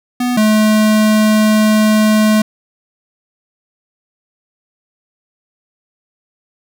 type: tone pair in turn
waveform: square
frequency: 246.9 / 215 Hz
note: B3 / A3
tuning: 0 / -40 cents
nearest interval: major second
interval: 240 cents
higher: first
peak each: -14 / -9 dBFS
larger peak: second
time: 0.2-0.37 / 0.37-2.42 s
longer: second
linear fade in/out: 5 ms
effects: none